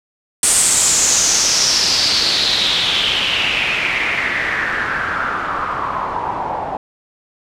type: noise with low-pass filter sweep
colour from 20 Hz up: white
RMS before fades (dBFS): -17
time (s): 0.43-6.77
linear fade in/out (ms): 2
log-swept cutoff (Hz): 8800 to 790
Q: 5
effects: none